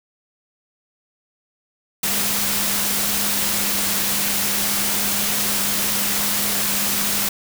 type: tone in noise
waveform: sine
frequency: 202 Hz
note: G#3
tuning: 48 cents flat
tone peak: -32 dBFS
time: 2.03-7.29 s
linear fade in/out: 5 ms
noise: white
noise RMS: -21 dBFS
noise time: 2.03-7.29 s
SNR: -14 dB
effects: none